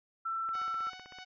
sine tone, 1337 Hz, E6, 24 cents sharp, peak -32 dBFS, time 0.25-0.9 s, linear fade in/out 10 ms
click train, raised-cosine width 0.5 ms, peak -35 dBFS, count 12, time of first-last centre 0.49-1.186 s, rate 15.8 Hz
10% pulse tone with tremolo, 743 Hz, F#5, 7 cents sharp, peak -36 dBFS, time 0.53-1.25 s, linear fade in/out 20 ms, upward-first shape triangle, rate 3.2 Hz, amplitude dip 65%
effects resampled to 16000 Hz

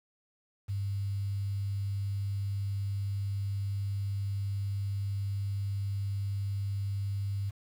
sine tone with quantisation, 99.4 Hz, G2, 25 cents sharp, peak -30 dBFS, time 0.68-7.51 s, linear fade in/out 20 ms, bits 9, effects none

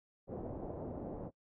white low-pass noise, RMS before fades -43 dBFS, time 0.27-1.31 s, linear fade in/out 50 ms, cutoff 610 Hz, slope 24 dB/octave, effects noise-tail reverb RT60 0.1 s tail -22 dB re dry

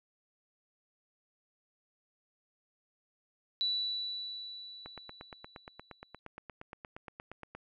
sine tone with exponential decay, 3951 Hz, B7, in tune, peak -28 dBFS, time 3.61-6.19 s, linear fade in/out 0 ms, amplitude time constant 560 ms
click train, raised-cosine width 0.5 ms, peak -29 dBFS, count 24, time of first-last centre 4.86-7.55 s, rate 8.55 Hz
effects none

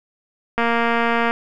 click train, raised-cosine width 0.5 ms, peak -5 dBFS, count 171, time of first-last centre 0.58-1.31 s, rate 233 Hz, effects none

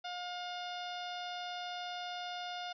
harmonic tone, 713 Hz, F5, 36 cents sharp, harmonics 1 / 2 / 3 / 4 / 5 / 6 / 7 / 8, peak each -41 / -47 / -53 / -49 / -47 / -56 / -53 / -61 dBFS, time 0.04-2.73 s, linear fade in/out 10 ms, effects none

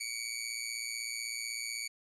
15% pulse tone with amplitude modulation, 2266 Hz, C#7, 37 cents sharp, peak -26 dBFS, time 0-1.88 s, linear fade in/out 10 ms, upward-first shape sine, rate 116 Hz, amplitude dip 70%, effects low-pass 11000 Hz 12 dB/octave

